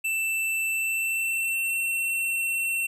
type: tone with pitch glide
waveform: square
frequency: 2661 to 2709 Hz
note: E7 to E7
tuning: +16 to +47 cents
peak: -25 dBFS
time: 0.04-2.87 s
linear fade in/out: 10 ms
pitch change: +31 cents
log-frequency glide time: 0.69-1.8 s
effects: none